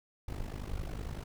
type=noise with amplitude modulation; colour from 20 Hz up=brown; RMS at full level=-35 dBFS; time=0.28-1.24 s; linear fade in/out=5 ms; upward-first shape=sine; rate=50.8 Hz; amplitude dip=80%; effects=none